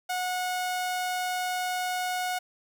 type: tone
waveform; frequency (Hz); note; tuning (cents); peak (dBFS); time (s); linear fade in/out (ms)
sawtooth; 730; F#5; -24; -24; 0.09-2.39; 10
effects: none